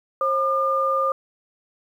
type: tone pair together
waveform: sine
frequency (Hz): 536 / 1205.1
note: C5 / D6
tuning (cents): +42 / +44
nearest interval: octave + major second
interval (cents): 1402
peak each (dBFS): -23 / -20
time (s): 0.21-1.12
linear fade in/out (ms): 2
effects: 9-bit